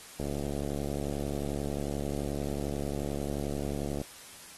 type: click train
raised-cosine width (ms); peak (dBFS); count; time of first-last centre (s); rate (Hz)
2; -21; 273; 0.2-4.015; 71.3
effects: white hiss -49 dBFS RMS until 4.57 s + AAC 32 kbps